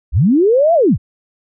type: linear two-way sweep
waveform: sine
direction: up then down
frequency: 46 to 698.5 to 46 Hz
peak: -8 dBFS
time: 0.12-0.98 s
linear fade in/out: 50 ms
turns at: 0.74 s
effects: none